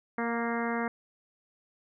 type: harmonic tone with a mistuned harmonic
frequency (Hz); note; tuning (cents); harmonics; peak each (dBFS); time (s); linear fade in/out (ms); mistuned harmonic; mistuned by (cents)
233.1; A#3; 0; 1 / 2 / 3 / 4 / 5 / 6 / 7 / 8 / 9; -32 / -35 / -37 / -38 / -39 / -40 / -40 / -41 / -42; 0.18-0.88; 2; 3; +15
effects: none